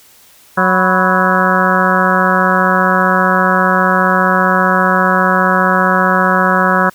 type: harmonic tone with a mistuned harmonic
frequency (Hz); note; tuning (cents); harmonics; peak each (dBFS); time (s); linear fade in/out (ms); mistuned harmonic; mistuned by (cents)
185; F#3; 0; 1 / 2 / 3 / 4 / 5 / 6 / 7 / 8 / 9; -16 / -22 / -18 / -20 / -17 / -19 / -16 / -17 / -18; 0.57-6.9; 10; 5; +110
effects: white hiss -45 dBFS RMS until 6.94 s